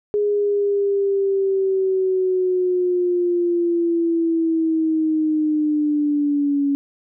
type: linear sweep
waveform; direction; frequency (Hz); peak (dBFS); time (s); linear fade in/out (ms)
sine; down; 415.3 to 280.1; -16; 0.14-6.75; 0
effects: none